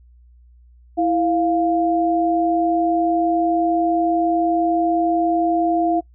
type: tone pair together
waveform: sine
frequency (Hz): 329.6 / 698.5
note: E4 / F5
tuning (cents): 0 / 0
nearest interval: octave + minor second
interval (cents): 1300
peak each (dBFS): -18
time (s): 0.97-6.01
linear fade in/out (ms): 20
effects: noise-tail reverb RT60 0.1 s tail -22 dB re dry + added 60 Hz sine -46 dBFS peak until 6.14 s